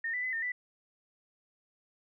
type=tone with pitch steps; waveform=sine; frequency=1831 / 1985 / 2020 / 1819 / 1980 Hz; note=A#6 / B6 / B6 / A#6 / B6; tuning=-32 / +8 / +39 / -43 / +4 cents; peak=-31 dBFS; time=0.04-0.52 s; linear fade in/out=5 ms; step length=96 ms; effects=none